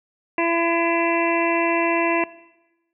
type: harmonic tone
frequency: 336.6 Hz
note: E4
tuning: 36 cents sharp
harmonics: 1 / 2 / 3 / 5 / 6 / 7 / 8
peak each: -22 / -25 / -25 / -32 / -28 / -30 / -28 dBFS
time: 0.38-2.24 s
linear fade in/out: 2 ms
effects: noise-tail reverb RT60 1.0 s tail -19 dB re dry